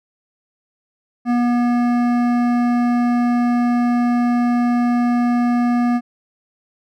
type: tone with hard clipping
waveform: triangle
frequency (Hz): 241.5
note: B3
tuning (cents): -39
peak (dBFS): -16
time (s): 1.25-6.01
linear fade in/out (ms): 50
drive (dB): 17
effects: none